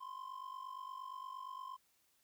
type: ring-modulated tone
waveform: triangle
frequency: 1043 Hz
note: C6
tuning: 6 cents flat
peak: -40 dBFS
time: 0-1.77 s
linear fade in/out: 20 ms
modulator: 24.3 Hz
effects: white hiss -75 dBFS RMS until 2.23 s